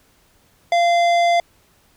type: tone with tanh clipping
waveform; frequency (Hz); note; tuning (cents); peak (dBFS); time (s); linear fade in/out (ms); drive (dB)
sine; 690; F5; -21; -15; 0.72-1.4; 2; 15
effects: pink hiss -57 dBFS RMS until 1.96 s